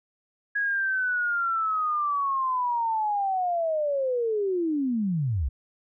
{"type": "linear sweep", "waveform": "sine", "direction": "down", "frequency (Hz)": [1666, 57], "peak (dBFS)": -23, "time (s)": [0.55, 5.49], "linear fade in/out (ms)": 10, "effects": []}